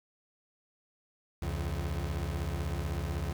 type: beating tone pair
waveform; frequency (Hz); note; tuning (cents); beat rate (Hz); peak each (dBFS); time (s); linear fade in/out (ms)
30% pulse; 69.3 / 85.3; C#2 / F2; 0 / -40; 16; -32 / -33; 1.42-3.33; 5
effects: 9-bit